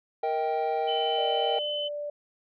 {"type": "chord", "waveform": "triangle", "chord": "Eb major", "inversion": "second", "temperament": "equal with one note detuned", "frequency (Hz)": [466.2, 634.6, 784], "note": ["Bb4", "Eb5", "G5"], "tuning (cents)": [0, 34, 0], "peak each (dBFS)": [-28, -30, -26], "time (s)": [0.23, 1.59], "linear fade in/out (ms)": 5}
{"type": "tone", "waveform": "sine", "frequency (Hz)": 3033, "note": "F#7", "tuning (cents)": 42, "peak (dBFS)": -30, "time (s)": [0.87, 1.89], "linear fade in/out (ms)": 20}
{"type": "tone with pitch glide", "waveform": "sine", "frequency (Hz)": [593, 586.9], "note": ["D5", "D5"], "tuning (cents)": [17, -1], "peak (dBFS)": -31, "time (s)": [1.18, 2.1], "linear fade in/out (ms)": 5, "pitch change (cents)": -18, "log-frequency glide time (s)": [1.7, 1.82]}
{"effects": ["resampled to 11025 Hz"]}